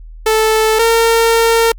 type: tone pair in turn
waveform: sawtooth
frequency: 438.3 / 457.7 Hz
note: A4 / A#4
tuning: -7 / -32 cents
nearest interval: minor second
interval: 75 cents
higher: second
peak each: -6 / -5 dBFS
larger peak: second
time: 0.26-0.79 / 0.79-1.72 s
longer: second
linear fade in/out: 5 ms
effects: added 40 Hz sine -30 dBFS peak until 1.78 s + Opus 48 kbps